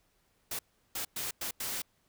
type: noise bursts at uneven times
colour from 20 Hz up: white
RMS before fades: -36 dBFS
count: 5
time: 0.51-0.59 / 0.95-1.05 / 1.16-1.31 / 1.41-1.51 / 1.6-1.82 s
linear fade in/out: 5 ms
effects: pink hiss -72 dBFS RMS until 2.08 s